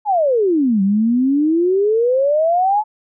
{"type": "exponential two-way sweep", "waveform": "sine", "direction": "down then up", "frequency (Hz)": [871, 190, 871], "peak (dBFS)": -12, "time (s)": [0.05, 2.84], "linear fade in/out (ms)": 50, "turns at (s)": 0.82, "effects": []}